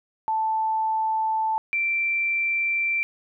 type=tone pair in turn; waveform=sine; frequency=880 / 2349 Hz; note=A5 / D7; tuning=0 / 0 cents; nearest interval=octave + perfect fourth; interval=1700 cents; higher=second; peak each=-21 dBFS; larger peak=neither; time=0.28-1.58 / 1.73-3.03 s; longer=neither; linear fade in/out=0 ms; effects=none